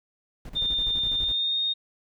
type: noise with tremolo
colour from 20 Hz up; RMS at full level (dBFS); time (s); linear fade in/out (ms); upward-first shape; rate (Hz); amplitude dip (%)
brown; -36; 0.45-1.32; 2; square; 12; 75
type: tone with pitch glide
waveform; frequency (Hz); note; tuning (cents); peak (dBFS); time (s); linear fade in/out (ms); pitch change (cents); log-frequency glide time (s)
sine; 3616 to 3696; A7 to A#7; +47 to -16; -23; 0.55-1.74; 20; +37; 1.17-1.6
effects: none